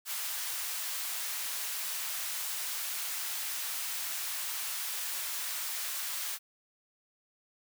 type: high-pass noise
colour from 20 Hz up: white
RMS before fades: -36 dBFS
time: 0.05-6.39 s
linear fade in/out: 50 ms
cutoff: 950 Hz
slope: 12 dB/octave
effects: none